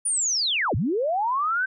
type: linear two-way sweep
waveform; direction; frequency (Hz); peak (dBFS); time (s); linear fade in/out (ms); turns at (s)
sine; down then up; 9640 to 77.78 to 1569; -21; 0.05-1.66; 10; 0.75
effects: none